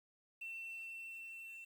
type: tone with level ramp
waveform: triangle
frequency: 2694 Hz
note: E7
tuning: 37 cents sharp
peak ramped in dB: -40 to -47 dBFS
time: 0.41-1.65 s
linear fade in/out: 10 ms
effects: tanh soft clip ceiling -40 dBFS + 11-bit